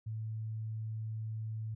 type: tone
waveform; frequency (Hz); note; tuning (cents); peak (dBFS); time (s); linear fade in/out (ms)
sine; 110; A2; 0; -36; 0.06-1.75; 10
effects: none